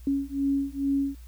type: beating tone pair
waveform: sine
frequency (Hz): 275.9 / 278.2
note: C#4 / C#4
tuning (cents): -8 / +6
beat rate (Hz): 2.3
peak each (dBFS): -27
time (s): 0.07-1.15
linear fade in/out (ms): 2
effects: added 60 Hz sine -42 dBFS peak until 1.27 s + white hiss -59 dBFS RMS until 1.27 s